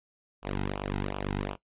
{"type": "tone with flanger", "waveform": "sawtooth", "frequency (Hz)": 49, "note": "G1", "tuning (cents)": 0, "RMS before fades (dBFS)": -33, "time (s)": [0.42, 1.57], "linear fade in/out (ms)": 50, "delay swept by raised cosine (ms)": [0.49, 1.79], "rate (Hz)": 2.7, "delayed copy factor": -0.8, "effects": ["noise-tail reverb RT60 0.1 s tail -17 dB re dry", "resampled to 8000 Hz"]}